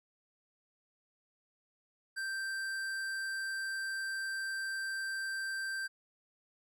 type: tone with hard clipping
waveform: sine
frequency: 1568 Hz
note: G6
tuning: in tune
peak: -37 dBFS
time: 2.16-5.88 s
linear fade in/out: 20 ms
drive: 13 dB
effects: none